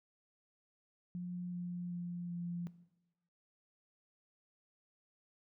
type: tone with pitch steps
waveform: sine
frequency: 177.8 / 176.27 / 174.75 / 173.24 Hz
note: F3 / F3 / F3 / F3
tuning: +31 / +16 / +1 / -14 cents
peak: -38 dBFS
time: 1.15-2.67 s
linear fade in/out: 0 ms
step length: 380 ms
effects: noise-tail reverb RT60 1.0 s tail -17 dB re dry